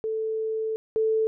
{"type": "tone pair in turn", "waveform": "sine", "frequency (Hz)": [440.5, 440.5], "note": ["A4", "A4"], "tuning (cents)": [2, 2], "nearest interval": "unison", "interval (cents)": 0, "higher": "neither", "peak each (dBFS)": [-25, -20], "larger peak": "second", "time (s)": [[0.04, 0.76], [0.96, 1.27]], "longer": "first", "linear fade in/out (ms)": 0, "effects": []}